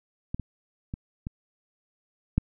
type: clicks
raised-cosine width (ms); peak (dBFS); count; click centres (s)
5; -17 / -21 / -20 / -20 / -9; 5; 0.345 / 0.397 / 0.939 / 1.269 / 2.38
effects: none